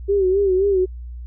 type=tone with vibrato; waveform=sine; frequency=386 Hz; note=G4; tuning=27 cents flat; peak=-14 dBFS; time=0.08-0.86 s; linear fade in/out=20 ms; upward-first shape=sine; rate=3.8 Hz; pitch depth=85 cents each way; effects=added 60 Hz sine -30 dBFS peak until 1.26 s